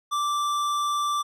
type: tone with tanh clipping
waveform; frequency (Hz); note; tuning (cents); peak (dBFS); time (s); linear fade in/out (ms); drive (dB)
sine; 1172; D6; -4; -25; 0.11-1.23; 20; 16
effects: none